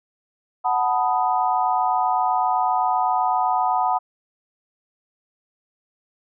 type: chord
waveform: sine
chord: B dominant seventh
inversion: second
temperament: equal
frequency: 740 / 880 / 987.8 / 1244.5 Hz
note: F#5 / A5 / B5 / D#6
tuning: 0 / 0 / 0 / 0 cents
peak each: -21 / -24 / -23 / -27 dBFS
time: 0.64-3.99 s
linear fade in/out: 20 ms
effects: none